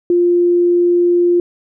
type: tone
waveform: sine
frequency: 349.9 Hz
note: F4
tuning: 3 cents sharp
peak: -9 dBFS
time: 0.1-1.4 s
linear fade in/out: 2 ms
effects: none